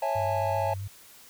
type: chord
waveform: triangle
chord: A major seventh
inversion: first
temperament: just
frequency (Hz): 550 / 660 / 825 / 880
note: C#5 / E5 / G#5 / A5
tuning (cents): -14 / +2 / -12 / 0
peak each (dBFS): -29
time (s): 0.02-0.74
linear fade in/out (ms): 5
type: tone with vibrato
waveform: sine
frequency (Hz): 98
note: G2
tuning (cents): 0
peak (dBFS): -32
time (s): 0.15-0.88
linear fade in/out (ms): 10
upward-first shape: triangle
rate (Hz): 7.6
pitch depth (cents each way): 40
effects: white hiss -52 dBFS RMS until 1.29 s